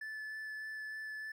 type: tone with vibrato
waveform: triangle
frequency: 1741 Hz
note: A6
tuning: 19 cents flat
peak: -39 dBFS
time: 0.01-1.32 s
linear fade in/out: 5 ms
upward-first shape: sine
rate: 3.3 Hz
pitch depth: 9 cents each way
effects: none